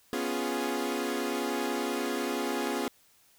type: chord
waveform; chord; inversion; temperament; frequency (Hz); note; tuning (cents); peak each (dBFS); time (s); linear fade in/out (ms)
sawtooth; C# dominant seventh; third; equal; 246.9 / 277.2 / 349.2 / 415.3; B3 / C#4 / E#4 / G#4; 0 / 0 / 0 / 0; -31; 0.13-2.88; 0
effects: white hiss -63 dBFS RMS until 3.38 s